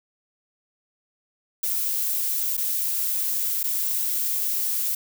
violet noise with dropouts, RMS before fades -25 dBFS, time 1.63-4.95 s, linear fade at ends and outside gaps 5 ms, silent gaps 2.569-2.576 / 3.632-3.639 s, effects none

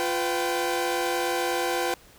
sawtooth tone cluster, 350.1 / 501 / 777 Hz, F4 / B4 / G5, +4 / +25 / -16 cents, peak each -25 dBFS, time 0-1.94 s, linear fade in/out 0 ms, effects pink hiss -53 dBFS RMS until 2.18 s

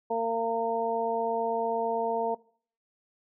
harmonic tone, 228.9 Hz, A#3, 31 cents flat, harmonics 1 / 2 / 3 / 4, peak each -38 / -29 / -31 / -31 dBFS, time 0.1-2.35 s, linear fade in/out 10 ms, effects noise-tail reverb RT60 0.5 s tail -21 dB re dry

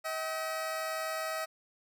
20% pulse tone pair together, 638 / 770.2 Hz, D#5 / G5, +43 / -31 cents, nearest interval minor third, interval 326 cents, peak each -29 / -37 dBFS, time 0.04-1.46 s, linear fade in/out 20 ms, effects none

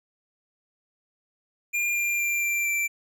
square tone with pitch steps, 2405 / 2390 / 2375 / 2360 / 2345 Hz, D7 / D7 / D7 / D7 / D7, +41 / +30 / +19 / +8 / -3 cents, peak -24 dBFS, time 1.73-2.88 s, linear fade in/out 20 ms, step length 230 ms, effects none

